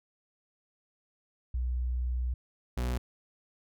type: tone pair in turn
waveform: sine / 40% pulse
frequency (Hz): 61.74 / 61.31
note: B1 / B1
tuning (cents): 0 / -12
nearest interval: unison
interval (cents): 12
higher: first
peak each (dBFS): -28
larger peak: neither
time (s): 1.54-2.34 / 2.77-2.98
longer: first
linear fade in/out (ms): 5
effects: none